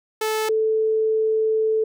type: tone pair in turn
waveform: sawtooth / sine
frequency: 435.5 / 438.8 Hz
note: A4 / A4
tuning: -18 / -5 cents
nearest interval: unison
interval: 13 cents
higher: second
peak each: -17 / -17 dBFS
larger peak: neither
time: 0.21-0.49 / 0.49-1.84 s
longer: second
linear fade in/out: 5 ms
effects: none